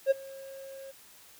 triangle tone with ADSR envelope, 541 Hz, C#5, 42 cents flat, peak -16 dBFS, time 0.06-0.92 s, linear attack 48 ms, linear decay 19 ms, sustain -24 dB, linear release 18 ms, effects white hiss -55 dBFS RMS until 1.39 s

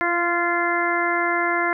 harmonic tone with a mistuned harmonic, 346.4 Hz, F4, 14 cents flat, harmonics 1 / 2 / 3 / 4 / 5 / 6, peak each -26 / -26 / -26 / -26 / -26 / -26 dBFS, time 0.01-1.73 s, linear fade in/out 0 ms, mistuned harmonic 1, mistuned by -17 cents, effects none

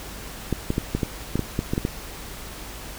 clicks, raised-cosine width 3 ms, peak -9 dBFS, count 11, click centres 0.527 / 0.704 / 0.781 / 0.95 / 1.032 / 1.356 / 1.393 / 1.591 / 1.735 / 1.779 / 1.851 s, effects added 50 Hz sine -41 dBFS peak until 2.98 s + pink hiss -38 dBFS RMS until 2.98 s

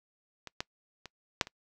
clicks, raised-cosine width 0.2 ms, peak -24 / -15 / -26 / -7 / -26 dBFS, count 5, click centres 0.473 / 0.605 / 1.057 / 1.412 / 1.471 s, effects noise-tail reverb RT60 0.1 s tail -24 dB re dry

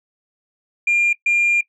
sine tone bursts at uneven times, 2400 Hz, D7, 37 cents sharp, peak -12 dBFS, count 2, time 0.87-1.13 / 1.26-1.61 s, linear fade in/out 5 ms, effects noise-tail reverb RT60 0.1 s tail -19 dB re dry + tanh soft clip ceiling -11 dBFS

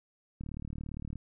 click train, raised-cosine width 5 ms, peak -28 dBFS, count 29, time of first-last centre 0.41-1.157 s, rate 37.5 Hz, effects none

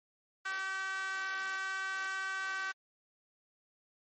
sawtooth tone with high-pass filter, 383.5 Hz, G4, 38 cents flat, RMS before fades -37 dBFS, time 0.45-2.72 s, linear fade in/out 10 ms, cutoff 1400 Hz, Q 7.8, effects low-pass 11000 Hz 12 dB/octave + MP3 32 kbps

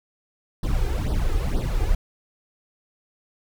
brown noise with flanger, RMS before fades -22 dBFS, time 0.63-1.95 s, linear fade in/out 5 ms, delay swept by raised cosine 0.21 to 2.51 ms, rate 2.1 Hz, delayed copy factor +1, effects none

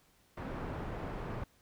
pink low-pass noise, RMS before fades -40 dBFS, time 0.37-1.44 s, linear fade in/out 5 ms, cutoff 1300 Hz, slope 12 dB/octave, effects pink hiss -68 dBFS RMS until 1.61 s

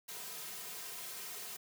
white noise with comb filter, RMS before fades -45 dBFS, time 0.08-1.57 s, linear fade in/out 10 ms, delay 3.5 ms, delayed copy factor -0.95, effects high-pass 200 Hz 12 dB/octave

